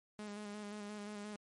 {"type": "tone with vibrato", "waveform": "sawtooth", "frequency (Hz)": 207.7, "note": "G#3", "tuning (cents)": 0, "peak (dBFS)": -40, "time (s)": [0.19, 1.36], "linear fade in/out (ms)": 0, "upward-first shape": "square", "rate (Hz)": 5.7, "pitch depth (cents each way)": 24, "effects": ["MP3 48 kbps"]}